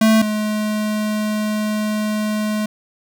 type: tone pair in turn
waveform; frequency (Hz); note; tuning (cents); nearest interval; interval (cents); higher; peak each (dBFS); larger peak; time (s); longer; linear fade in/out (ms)
square; 220 / 212.9; A3 / G#3; 0 / +43; minor second; 57; first; -11 / -19; first; 0.01-0.22 / 0.22-2.66; second; 5
effects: none